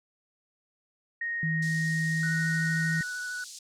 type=tone; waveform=sine; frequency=1864.7 Hz; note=A#6; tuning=in tune; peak=-29 dBFS; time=1.21-3.03 s; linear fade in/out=5 ms
type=tone with pitch glide; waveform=sine; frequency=160.3 to 161.32 Hz; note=E3 to E3; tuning=-48 to -37 cents; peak=-27 dBFS; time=1.43-3.01 s; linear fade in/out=2 ms; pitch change=+11 cents; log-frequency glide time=2.12-2.4 s
type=band-pass noise; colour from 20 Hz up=pink; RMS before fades=-45 dBFS; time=1.62-3.59 s; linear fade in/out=5 ms; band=4400 to 8600 Hz; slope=24 dB/octave
type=tone with vibrato; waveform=triangle; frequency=1480 Hz; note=F#6; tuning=in tune; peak=-31 dBFS; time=2.23-3.44 s; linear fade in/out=2 ms; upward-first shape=sine; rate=13 Hz; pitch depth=12 cents each way
effects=none